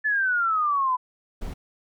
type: exponential sweep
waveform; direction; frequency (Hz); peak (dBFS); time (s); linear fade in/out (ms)
sine; down; 1750 to 993; -20; 0.04-0.97; 20
type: noise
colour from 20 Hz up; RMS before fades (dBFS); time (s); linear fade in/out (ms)
brown; -32; 1.41-1.54; 10
effects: none